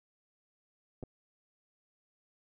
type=clicks; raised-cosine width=2 ms; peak=-30 dBFS; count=2; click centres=1.028 / 1.036 s; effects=none

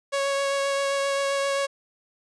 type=tone with vibrato; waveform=sawtooth; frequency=554.4 Hz; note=C#5; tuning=in tune; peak=-19 dBFS; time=0.12-1.67 s; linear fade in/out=20 ms; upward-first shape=triangle; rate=7.6 Hz; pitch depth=13 cents each way; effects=resampled to 22050 Hz

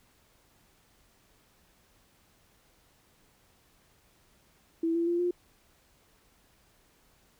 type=tone with pitch steps; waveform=sine; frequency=329.6 / 337.3 / 345.2 / 353.3 Hz; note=E4 / E4 / F4 / F4; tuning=0 / +40 / -20 / +20 cents; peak=-25 dBFS; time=4.83-5.31 s; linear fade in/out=5 ms; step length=120 ms; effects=pink hiss -65 dBFS RMS until 7.39 s

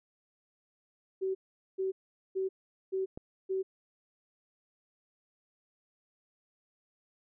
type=tone bursts; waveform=sine; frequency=380.9 Hz; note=G4; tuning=50 cents flat; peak=-29 dBFS; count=5; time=1.21-3.63 s; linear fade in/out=20 ms; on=140 ms; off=430 ms
type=click; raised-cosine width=2 ms; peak=-28 dBFS; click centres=3.175 s
effects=none

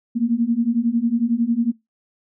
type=beating tone pair; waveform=sine; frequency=227.5 / 238.5 Hz; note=A#3 / A#3; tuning=-42 / +40 cents; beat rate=11 Hz; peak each=-20 / -19 dBFS; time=0.15-1.72 s; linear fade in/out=20 ms; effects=noise-tail reverb RT60 0.2 s tail -23 dB re dry

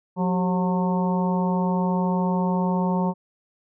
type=harmonic tone with a mistuned harmonic; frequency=181.4 Hz; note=F#3; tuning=34 cents flat; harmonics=1 / 2 / 3 / 4 / 5 / 6; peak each=-21 / -31 / -31 / -35 / -28 / -37 dBFS; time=0.16-3.14 s; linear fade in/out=50 ms; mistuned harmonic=2; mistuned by=+100 cents; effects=none

